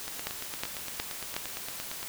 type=two click trains; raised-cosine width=0.2 ms; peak=-13 / -19 dBFS; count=4 / 18; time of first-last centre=0.27-1.365 / 0.08-2.03 s; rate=2.74 / 8.72 Hz; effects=white hiss -40 dBFS RMS until 2.08 s